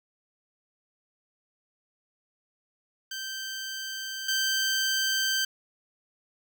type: tone pair in turn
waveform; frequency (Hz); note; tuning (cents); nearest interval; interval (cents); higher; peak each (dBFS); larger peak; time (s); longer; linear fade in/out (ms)
15% pulse; 1558 / 1558; G6 / G6; -11 / -11; unison; 0; neither; -27 / -18; second; 3.11-4.28 / 4.28-5.45; neither; 5
effects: none